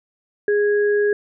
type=tone pair together; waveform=sine; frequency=413.5 / 1654 Hz; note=G#4 / G#6; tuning=-8 / -8 cents; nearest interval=2 octaves; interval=2400 cents; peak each=-15 / -25 dBFS; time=0.48-1.13 s; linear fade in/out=2 ms; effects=none

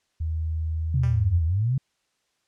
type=tone with pitch glide; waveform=sine; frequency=79.8 to 81.52 Hz; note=D#2 to E2; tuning=+44 to -19 cents; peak=-24 dBFS; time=0.2-1.39 s; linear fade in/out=10 ms; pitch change=+37 cents; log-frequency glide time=0.73-1.1 s
type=linear two-way sweep; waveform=sine; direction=down then up; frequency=137.4 to 77.8 to 137.4 Hz; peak=-20 dBFS; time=0.94-1.78 s; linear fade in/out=5 ms; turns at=1.45 s
type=tone with exponential decay; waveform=5% pulse; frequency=197.7 Hz; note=G3; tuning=15 cents sharp; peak=-27 dBFS; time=1.03-1.35 s; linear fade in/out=2 ms; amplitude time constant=68 ms
effects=white hiss -72 dBFS RMS until 2.47 s + low-pass 7000 Hz 12 dB/octave

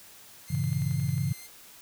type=tone with vibrato; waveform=5% pulse; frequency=2093 Hz; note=C7; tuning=in tune; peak=-35 dBFS; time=0.47-1.48 s; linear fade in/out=20 ms; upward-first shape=triangle; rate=4.2 Hz; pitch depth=14 cents each way
type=chord; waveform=sine; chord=G diminished seventh; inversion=none; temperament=equal with one note detuned; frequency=98 / 116.54 / 138.59 / 165.39 Hz; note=G2 / Bb2 / Db3 / Fb3; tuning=0 / 0 / 0 / +6 cents; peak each=-33 / -33 / -28 / -32 dBFS; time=0.5-1.33 s; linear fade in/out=10 ms
type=click train; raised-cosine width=0.3 ms; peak=-33 dBFS; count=8; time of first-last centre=0.55-1.181 s; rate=11.1 Hz
effects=white hiss -51 dBFS RMS until 1.81 s

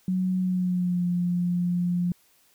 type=tone with pitch glide; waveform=sine; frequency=184.9 to 176.35 Hz; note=F#3 to F3; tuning=-1 to +17 cents; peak=-22 dBFS; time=0.08-2.12 s; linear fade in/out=2 ms; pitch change=-82 cents; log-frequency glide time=0.39-1.05 s; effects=white hiss -62 dBFS RMS until 2.54 s

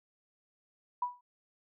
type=tone with exponential decay; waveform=sine; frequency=981 Hz; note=B5; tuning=12 cents flat; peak=-26 dBFS; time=1.02-1.21 s; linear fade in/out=5 ms; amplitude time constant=40 ms; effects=none

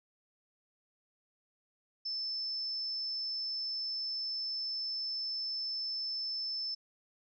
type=tone; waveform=sine; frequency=5274 Hz; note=E8; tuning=in tune; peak=-34 dBFS; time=2.05-6.75 s; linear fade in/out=10 ms; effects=none

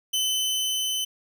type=tone with level ramp; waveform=sawtooth; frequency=3040 Hz; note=F#7; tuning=46 cents sharp; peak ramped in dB=-19 to -22 dBFS; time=0.13-1.05 s; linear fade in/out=10 ms; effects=10-bit

